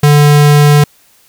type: tone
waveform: square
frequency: 146.83 Hz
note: D3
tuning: in tune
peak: -4 dBFS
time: 0.03-0.84 s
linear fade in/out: 5 ms
effects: white hiss -48 dBFS RMS until 1.28 s